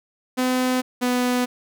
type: tone pair in turn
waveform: sawtooth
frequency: 254.3 / 248.1 Hz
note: C4 / B3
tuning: -49 / +8 cents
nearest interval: unison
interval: 43 cents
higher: first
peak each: -15 dBFS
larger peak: neither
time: 0.37-0.82 / 1.01-1.46 s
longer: neither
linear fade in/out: 20 ms
effects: none